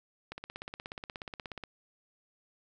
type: click train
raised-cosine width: 0.3 ms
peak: -24 dBFS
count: 23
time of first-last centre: 0.32-1.637 s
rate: 16.7 Hz
effects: none